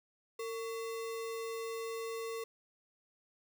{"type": "tone with sample-and-hold", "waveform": "sine", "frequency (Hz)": 454.8, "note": "A#4", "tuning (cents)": -43, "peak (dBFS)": -37, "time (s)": [0.39, 2.44], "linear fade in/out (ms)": 5, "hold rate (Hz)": 1575, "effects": []}